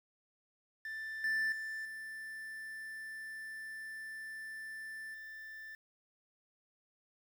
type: tone with level steps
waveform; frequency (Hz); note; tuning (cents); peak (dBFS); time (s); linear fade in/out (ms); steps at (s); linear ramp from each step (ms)
triangle; 1767; A6; +7; -38 / -29 / -37 / -41 / -44; 0.85-5.75; 2; 1.24 / 1.52 / 1.85 / 5.14; 2
effects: 10-bit